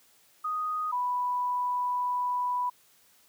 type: tone pair in turn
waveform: sine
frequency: 1244.5 / 987.8 Hz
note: D#6 / B5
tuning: 0 / 0 cents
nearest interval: major third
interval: 400 cents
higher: first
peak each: -28 / -26 dBFS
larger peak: second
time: 0.44-0.92 / 0.92-2.7 s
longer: second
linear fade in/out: 10 ms
effects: white hiss -62 dBFS RMS until 3.28 s + high-pass 80 Hz 12 dB/octave